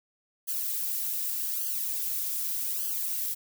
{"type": "noise with flanger", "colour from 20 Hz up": "violet", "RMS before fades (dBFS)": -31, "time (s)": [0.47, 3.35], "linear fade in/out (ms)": 20, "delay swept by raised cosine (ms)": [0.64, 3.64], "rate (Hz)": 0.84, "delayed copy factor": 0.9, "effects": []}